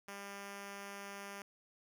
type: tone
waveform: 5% pulse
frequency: 199.7 Hz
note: G3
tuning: 32 cents sharp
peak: -34 dBFS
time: 0.08-1.42 s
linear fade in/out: 2 ms
effects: none